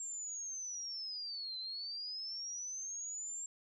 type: linear two-way sweep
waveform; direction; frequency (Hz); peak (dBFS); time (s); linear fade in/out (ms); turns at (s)
sine; down then up; 7459 to 4026 to 7459; -40; 0-3.46; 2; 1.58
effects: none